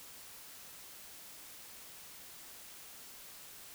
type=silence; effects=white hiss -52 dBFS RMS until 3.74 s